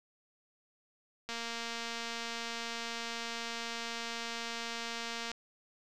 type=click train; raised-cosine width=0.2 ms; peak=-22 dBFS; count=935; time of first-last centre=1.29-5.316 s; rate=232 Hz; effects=none